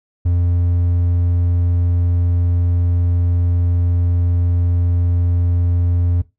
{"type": "tone", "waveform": "triangle", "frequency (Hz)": 87.31, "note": "F2", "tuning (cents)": 0, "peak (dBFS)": -11, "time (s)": [0.25, 6.22], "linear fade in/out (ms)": 10, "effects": ["noise-tail reverb RT60 0.2 s tail -17 dB re dry"]}